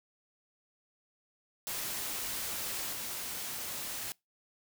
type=noise with level steps; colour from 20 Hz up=white; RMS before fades=-37 / -39 dBFS; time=1.67-4.12 s; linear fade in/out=0 ms; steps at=2.92 s; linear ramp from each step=10 ms; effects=noise-tail reverb RT60 0.2 s tail -24 dB re dry